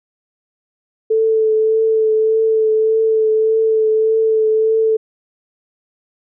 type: tone with vibrato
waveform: sine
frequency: 440 Hz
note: A4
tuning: in tune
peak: -11 dBFS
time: 1.1-4.97 s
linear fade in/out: 10 ms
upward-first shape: triangle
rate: 1.7 Hz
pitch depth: 20 cents each way
effects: none